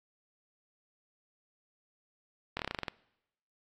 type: slowing click train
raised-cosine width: 0.3 ms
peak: -17 dBFS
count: 10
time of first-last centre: 2.57-2.882 s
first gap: 23 ms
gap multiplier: 1.1
effects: noise-tail reverb RT60 0.9 s tail -24 dB re dry + AAC 48 kbps